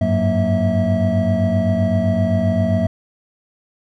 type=tone cluster; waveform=triangle; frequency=95.5 / 103.2 / 184 / 232.2 / 649 Hz; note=G2 / G#2 / F#3 / A#3 / E5; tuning=-45 / -10 / -9 / -7 / -27 cents; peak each=-19 dBFS; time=0.01-2.87 s; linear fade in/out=5 ms; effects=none